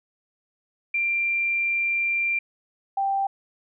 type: tone pair in turn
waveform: sine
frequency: 2372 / 785.4 Hz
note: D7 / G5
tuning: +17 / +3 cents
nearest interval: octave + perfect fifth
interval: 1914 cents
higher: first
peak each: -21 dBFS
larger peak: neither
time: 0.94-2.39 / 2.97-3.27 s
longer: first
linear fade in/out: 5 ms
effects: none